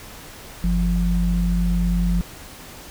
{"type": "tone pair together", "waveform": "sine", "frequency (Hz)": [49.03, 174.61], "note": ["G1", "F3"], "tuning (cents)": [1, 0], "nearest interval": "octave + minor seventh", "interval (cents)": 2199, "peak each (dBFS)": [-19, -20], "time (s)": [0.64, 2.21], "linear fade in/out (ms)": 0, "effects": ["pink hiss -40 dBFS RMS until 2.9 s"]}